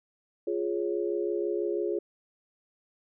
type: chord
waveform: sine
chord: Db major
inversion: first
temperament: equal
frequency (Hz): 349.2 / 415.3 / 554.4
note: F4 / Ab4 / Db5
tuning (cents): 0 / 0 / 0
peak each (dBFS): -30 / -30 / -36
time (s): 0.47-1.99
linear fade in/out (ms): 5
effects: none